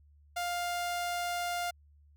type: tone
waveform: sawtooth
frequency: 702 Hz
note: F5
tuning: 9 cents sharp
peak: -28 dBFS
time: 0.36-1.71 s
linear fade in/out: 10 ms
effects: added 73 Hz sine -58 dBFS peak until 2.16 s